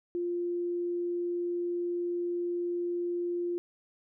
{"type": "tone", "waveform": "sine", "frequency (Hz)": 349.2, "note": "F4", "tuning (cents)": 0, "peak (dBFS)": -29, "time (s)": [0.15, 3.58], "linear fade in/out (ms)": 0, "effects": []}